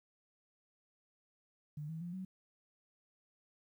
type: tone with pitch steps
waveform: sine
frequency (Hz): 149.7 / 161.37 / 173.96 / 187.52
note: D3 / E3 / F3 / F#3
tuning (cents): +33 / -37 / -6 / +23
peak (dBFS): -40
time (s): 1.77-2.25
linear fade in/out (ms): 5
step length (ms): 120
effects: 12-bit